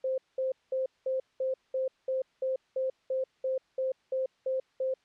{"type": "tone bursts", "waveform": "sine", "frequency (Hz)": 523.3, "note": "C5", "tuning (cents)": 0, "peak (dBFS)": -27, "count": 15, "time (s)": [0.04, 4.94], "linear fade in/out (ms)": 5, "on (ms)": 140, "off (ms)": 200, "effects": ["white hiss -69 dBFS RMS until 5.04 s", "low-pass 4000 Hz 12 dB/octave"]}